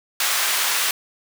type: high-pass noise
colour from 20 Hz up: pink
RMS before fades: -21 dBFS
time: 0.2-0.91 s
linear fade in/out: 2 ms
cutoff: 1300 Hz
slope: 12 dB/octave
effects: none